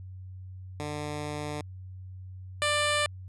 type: tone pair in turn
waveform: 10% pulse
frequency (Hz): 148.7 / 592.1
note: D3 / D5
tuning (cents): +22 / +14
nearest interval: 2 octaves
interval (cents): 2392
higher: second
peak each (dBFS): -25 / -16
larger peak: second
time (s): 0.8-1.61 / 2.62-3.06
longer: first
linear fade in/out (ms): 0
effects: added 93 Hz sine -40 dBFS peak until 3.28 s + resampled to 24000 Hz